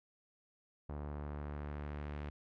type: tone with low-pass filter sweep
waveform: sawtooth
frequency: 73.42 Hz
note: D2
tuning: in tune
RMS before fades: -43 dBFS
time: 0.89-2.3 s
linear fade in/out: 5 ms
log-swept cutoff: 1000 to 2500 Hz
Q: 1.1
effects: none